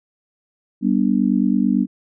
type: chord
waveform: sine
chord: G major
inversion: none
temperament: just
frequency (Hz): 196 / 245 / 294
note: G3 / B3 / D4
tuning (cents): 0 / -14 / +2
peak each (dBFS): -18 / -18 / -21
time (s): 0.81-1.87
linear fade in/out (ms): 50
effects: none